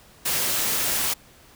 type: noise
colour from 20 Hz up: white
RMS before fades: -24 dBFS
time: 0.25-1.14 s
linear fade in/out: 10 ms
effects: pink hiss -52 dBFS RMS until 1.55 s